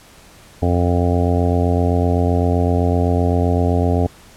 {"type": "harmonic tone", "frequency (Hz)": 87.8, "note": "F2", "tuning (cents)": 10, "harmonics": [1, 2, 3, 4, 5, 6, 7, 8, 9], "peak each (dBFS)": [-16, -23, -21, -28, -23, -30, -26, -26, -29], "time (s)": [0.62, 4.07], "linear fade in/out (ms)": 5, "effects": ["pink hiss -45 dBFS RMS until 4.36 s", "low-pass 12000 Hz 12 dB/octave"]}